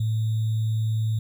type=tone with sample-and-hold; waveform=sine; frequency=110 Hz; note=A2; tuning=in tune; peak=-21 dBFS; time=0-1.19 s; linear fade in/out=5 ms; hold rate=3675 Hz; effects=none